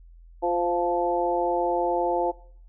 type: harmonic tone with a mistuned harmonic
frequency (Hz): 174.61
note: F3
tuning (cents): 0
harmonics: 2 / 3 / 4 / 5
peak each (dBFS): -27 / -27 / -27 / -27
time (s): 0.42-2.32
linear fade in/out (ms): 20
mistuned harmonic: 3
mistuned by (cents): -17
effects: noise-tail reverb RT60 0.6 s tail -21 dB re dry + added 42 Hz sine -46 dBFS peak until 2.68 s